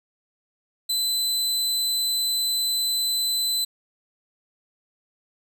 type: tone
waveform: sawtooth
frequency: 4025 Hz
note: B7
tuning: 32 cents sharp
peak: -19 dBFS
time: 0.89-3.65 s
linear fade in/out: 10 ms
effects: none